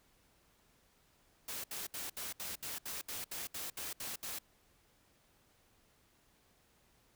white noise bursts, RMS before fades -42 dBFS, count 13, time 1.48-4.388 s, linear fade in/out 5 ms, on 160 ms, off 69 ms, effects pink hiss -70 dBFS RMS until 7.15 s

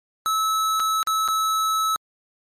square tone with dropouts, 1300 Hz, E6, 24 cents flat, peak -20 dBFS, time 0.26-1.96 s, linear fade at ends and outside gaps 0 ms, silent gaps 0.797-0.801 / 1.029-1.072 / 1.278-1.285 s, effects MP3 64 kbps

